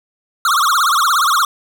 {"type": "tone with vibrato", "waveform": "square", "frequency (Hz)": 1243, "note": "D#6", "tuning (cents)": -2, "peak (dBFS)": -12, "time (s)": [0.45, 1.45], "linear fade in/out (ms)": 2, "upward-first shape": "triangle", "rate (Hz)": 17, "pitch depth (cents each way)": 290, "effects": []}